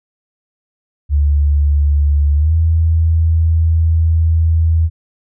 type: tone with pitch glide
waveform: sine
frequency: 72.6 to 81.49 Hz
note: D2 to E2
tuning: -19 to -19 cents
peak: -9 dBFS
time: 1.09-4.9 s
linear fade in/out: 50 ms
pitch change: +200 cents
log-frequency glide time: 2.35-2.54 s
effects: none